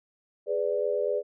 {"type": "chord", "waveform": "sine", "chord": "G# diminished", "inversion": "none", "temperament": "equal with one note detuned", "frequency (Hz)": [415.3, 498.8, 587.3], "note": ["G#4", "B4", "D5"], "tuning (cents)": [0, 17, 0], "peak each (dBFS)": -29, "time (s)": [0.46, 1.23], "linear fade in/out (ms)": 50, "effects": []}